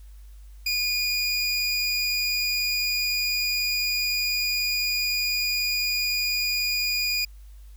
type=tone pair together; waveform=square; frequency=2441 / 4905 Hz; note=D#7 / D#8; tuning=-34 / -26 cents; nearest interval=octave; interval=1208 cents; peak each=-27 / -26 dBFS; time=0.66-7.25 s; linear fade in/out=5 ms; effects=added 50 Hz sine -42 dBFS peak until 7.76 s + white hiss -62 dBFS RMS until 7.76 s